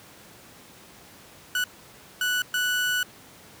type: tone bursts at uneven times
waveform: 30% pulse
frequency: 1480 Hz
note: F#6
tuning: in tune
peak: -20 dBFS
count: 3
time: 1.55-1.64 / 2.21-2.42 / 2.54-3.03 s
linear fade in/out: 2 ms
effects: pink hiss -49 dBFS RMS until 3.6 s + high-pass 100 Hz 12 dB/octave